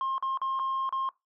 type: tone with dropouts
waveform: sine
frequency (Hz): 1066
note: C6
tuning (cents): +32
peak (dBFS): -25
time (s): 0.01-1.09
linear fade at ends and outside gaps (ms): 1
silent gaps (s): 0.181-0.225 / 0.374-0.416 / 0.592-0.596 / 0.892-0.925
effects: noise-tail reverb RT60 0.2 s tail -22 dB re dry + tanh soft clip ceiling -25 dBFS